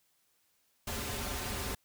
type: noise with comb filter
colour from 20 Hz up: pink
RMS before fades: -37 dBFS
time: 0.87-1.75 s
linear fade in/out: 5 ms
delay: 6.2 ms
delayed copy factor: -0.9
effects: white hiss -73 dBFS RMS until 1.84 s

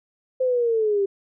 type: linear sweep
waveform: sine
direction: down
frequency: 521 to 389 Hz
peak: -18 dBFS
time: 0.4-1.06 s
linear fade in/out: 10 ms
effects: none

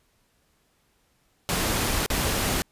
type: noise with dropouts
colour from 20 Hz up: pink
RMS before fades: -25 dBFS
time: 1.49-2.62 s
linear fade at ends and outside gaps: 0 ms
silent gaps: 2.062-2.102 s
effects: pink hiss -67 dBFS RMS until 2.71 s + resampled to 32000 Hz

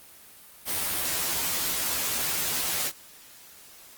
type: noise with comb filter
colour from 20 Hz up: white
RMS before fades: -28 dBFS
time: 0.65-2.92 s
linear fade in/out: 50 ms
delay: 12 ms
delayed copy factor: +0.9
effects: white hiss -50 dBFS RMS until 3.97 s + Opus 32 kbps

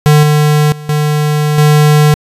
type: tone with level steps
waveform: square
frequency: 150 Hz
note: D3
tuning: 37 cents sharp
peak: -4 / -7 / -25 / -10 / -5 dBFS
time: 0.06-2.14 s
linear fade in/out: 0 ms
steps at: 0.23 / 0.72 / 0.89 / 1.58 s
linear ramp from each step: 2 ms
effects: resampled to 32000 Hz

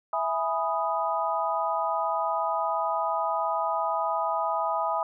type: chord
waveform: sine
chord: E major seventh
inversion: none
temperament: equal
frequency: 659.3 / 830.6 / 987.8 / 1244.5 Hz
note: E5 / G#5 / B5 / D#6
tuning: 0 / 0 / 0 / 0 cents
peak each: -30 dBFS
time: 0.13-5.03 s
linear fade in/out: 2 ms
effects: none

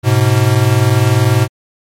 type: tone pair together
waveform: square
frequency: 106.2 / 126.29 Hz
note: G#2 / B2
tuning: +39 / +39 cents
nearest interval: minor third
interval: 300 cents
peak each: -12 dBFS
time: 0.03-1.48 s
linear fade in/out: 50 ms
effects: MP3 64 kbps

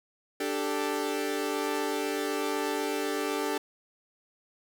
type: chord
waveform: sawtooth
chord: D suspended fourth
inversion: none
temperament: equal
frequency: 293.7 / 392 / 440 Hz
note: D4 / G4 / A4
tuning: 0 / 0 / 0 cents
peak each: -29 dBFS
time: 0.4-3.58 s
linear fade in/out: 5 ms
effects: none

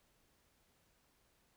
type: silence
effects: pink hiss -74 dBFS RMS until 1.56 s

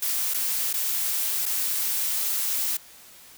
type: noise with dropouts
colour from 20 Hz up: blue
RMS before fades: -26 dBFS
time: 0.02-2.77 s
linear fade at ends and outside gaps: 5 ms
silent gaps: 0.338-0.343 / 0.73-0.738 / 1.457-1.461 s
effects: white hiss -49 dBFS RMS until 3.37 s

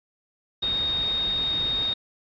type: tone in noise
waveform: sine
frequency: 3714 Hz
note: A#7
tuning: 7 cents flat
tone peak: -23 dBFS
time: 0.62-1.94 s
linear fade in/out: 10 ms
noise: pink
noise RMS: -36 dBFS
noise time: 0.62-1.94 s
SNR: +10 dB
effects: resampled to 11025 Hz

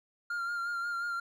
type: tone with vibrato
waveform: triangle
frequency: 1396.9 Hz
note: F6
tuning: in tune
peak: -30 dBFS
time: 0.3-1.2 s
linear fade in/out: 5 ms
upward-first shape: sine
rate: 5.6 Hz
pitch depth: 28 cents each way
effects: none

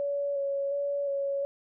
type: tone with vibrato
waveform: sine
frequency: 562 Hz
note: C#5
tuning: 24 cents sharp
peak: -27 dBFS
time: 0-1.45 s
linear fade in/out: 0 ms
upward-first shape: square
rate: 1.4 Hz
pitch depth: 16 cents each way
effects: none

